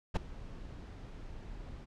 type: noise with ADSR envelope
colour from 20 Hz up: brown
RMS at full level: -24 dBFS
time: 0.14-1.86 s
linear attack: 24 ms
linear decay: 9 ms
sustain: -22 dB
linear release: 27 ms
effects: low-pass 6000 Hz 12 dB/octave